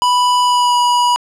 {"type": "tone with pitch glide", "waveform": "square", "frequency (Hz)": [987.8, 973.1], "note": ["B5", "B5"], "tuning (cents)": [0, -26], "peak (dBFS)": -11, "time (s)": [0.02, 1.16], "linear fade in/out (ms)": 0, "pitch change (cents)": -26, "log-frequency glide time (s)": [0.42, 0.78], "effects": ["low-pass 8000 Hz 12 dB/octave"]}